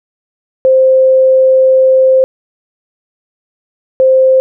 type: tone pair in turn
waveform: sine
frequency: 523.3 / 523.3 Hz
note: C5 / C5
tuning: 0 / 0 cents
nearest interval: unison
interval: 0 cents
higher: neither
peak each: -4 dBFS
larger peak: neither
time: 0.65-2.24 / 4-4.4 s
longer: first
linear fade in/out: 0 ms
effects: none